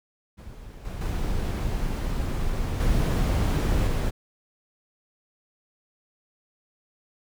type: noise with level steps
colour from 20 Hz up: brown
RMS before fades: -41 / -33 / -27 / -22 / -24 dBFS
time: 0.37-4.11 s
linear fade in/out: 20 ms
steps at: 0.85 / 1.01 / 2.8 / 3.87 s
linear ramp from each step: 2 ms
effects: none